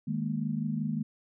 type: chord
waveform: sine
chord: D# suspended fourth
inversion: none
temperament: equal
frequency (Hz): 155.56 / 207.7 / 233.1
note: D#3 / G#3 / A#3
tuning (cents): 0 / 0 / 0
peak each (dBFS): -33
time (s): 0.07-1.03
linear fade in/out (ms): 10
effects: none